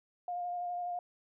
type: tone with vibrato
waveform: sine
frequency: 708 Hz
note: F5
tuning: 23 cents sharp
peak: -34 dBFS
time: 0.28-0.99 s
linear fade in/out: 2 ms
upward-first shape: square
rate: 12 Hz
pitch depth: 13 cents each way
effects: none